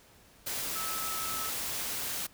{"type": "tone in noise", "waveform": "sine", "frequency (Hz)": 1300, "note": "E6", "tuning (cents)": -24, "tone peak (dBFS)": -38, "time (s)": [0.75, 1.5], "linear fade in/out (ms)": 10, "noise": "white", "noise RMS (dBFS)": -35, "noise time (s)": [0.46, 2.27], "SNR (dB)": -6, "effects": ["pink hiss -59 dBFS RMS until 2.33 s"]}